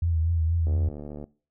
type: tone with vibrato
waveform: sine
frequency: 82.41 Hz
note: E2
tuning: in tune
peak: -21 dBFS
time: 0.02-0.89 s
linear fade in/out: 5 ms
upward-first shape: triangle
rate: 4.2 Hz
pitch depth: 69 cents each way
type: click train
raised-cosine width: 2 ms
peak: -25 dBFS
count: 43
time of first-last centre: 0.67-1.241 s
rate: 73.6 Hz
effects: noise-tail reverb RT60 0.4 s tail -21 dB re dry